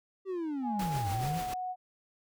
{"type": "linear two-way sweep", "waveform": "triangle", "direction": "down then up", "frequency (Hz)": [392, 91.3, 181.4], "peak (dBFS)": -30, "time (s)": [0.25, 1.42], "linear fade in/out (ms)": 50, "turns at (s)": 1.09}
{"type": "tone with pitch glide", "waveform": "sine", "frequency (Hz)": [830.6, 735.7], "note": ["G#5", "F#5"], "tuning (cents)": [0, -10], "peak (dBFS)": -33, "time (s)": [0.62, 1.76], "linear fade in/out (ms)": 50, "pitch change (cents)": -210, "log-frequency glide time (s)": [0.99, 1.29]}
{"type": "noise with tremolo", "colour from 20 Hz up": "pink", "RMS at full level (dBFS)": -39, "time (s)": [0.79, 1.54], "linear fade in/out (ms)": 5, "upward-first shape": "triangle", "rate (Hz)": 7, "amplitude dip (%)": 55}
{"effects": []}